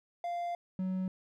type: tone pair in turn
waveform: triangle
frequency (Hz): 695 / 186.71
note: F5 / F#3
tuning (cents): -9 / +16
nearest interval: octave + major seventh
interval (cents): 2275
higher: first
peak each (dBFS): -31 / -29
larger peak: second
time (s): 0.24-0.55 / 0.79-1.08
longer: first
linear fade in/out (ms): 2
effects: none